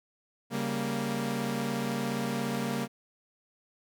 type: chord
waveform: sawtooth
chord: G diminished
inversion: second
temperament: equal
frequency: 138.59 / 196 / 233.1 Hz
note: Db3 / G3 / Bb3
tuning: 0 / 0 / 0 cents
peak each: -32 / -31 / -28 dBFS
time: 0.5-2.88 s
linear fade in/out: 50 ms
effects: none